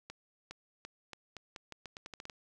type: accelerating click train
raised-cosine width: 0.2 ms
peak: -27 dBFS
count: 14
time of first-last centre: 0.1-2.298 s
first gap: 410 ms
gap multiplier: 0.83
effects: none